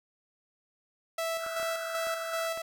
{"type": "tone with tremolo", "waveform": "sawtooth", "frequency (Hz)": 658, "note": "E5", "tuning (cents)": -3, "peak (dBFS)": -26, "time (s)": [1.18, 2.62], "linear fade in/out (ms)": 5, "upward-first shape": "square", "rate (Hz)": 2.6, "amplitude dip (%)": 40}
{"type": "band-pass noise", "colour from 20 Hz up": "pink", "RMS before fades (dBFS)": -42, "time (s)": [1.38, 2.5], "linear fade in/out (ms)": 50, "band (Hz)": [1300, 1500], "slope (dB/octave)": 96}
{"type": "clicks", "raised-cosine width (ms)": 0.5, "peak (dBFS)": -29, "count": 5, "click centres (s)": [1.464, 1.599, 1.629, 2.07, 2.575]}
{"effects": []}